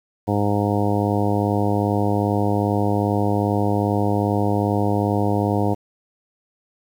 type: harmonic tone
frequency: 102.5 Hz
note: G#2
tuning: 22 cents flat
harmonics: 1 / 2 / 3 / 4 / 5 / 6 / 7 / 8 / 9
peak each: -22 / -24 / -24 / -27 / -27 / -32 / -27 / -32 / -30 dBFS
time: 0.27-5.75 s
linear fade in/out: 20 ms
effects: 8-bit